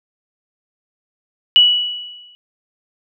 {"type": "tone with exponential decay", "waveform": "sine", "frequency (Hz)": 2941, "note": "F#7", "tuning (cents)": -11, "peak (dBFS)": -4, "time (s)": [1.56, 2.35], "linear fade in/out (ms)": 0, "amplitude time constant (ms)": 170, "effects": []}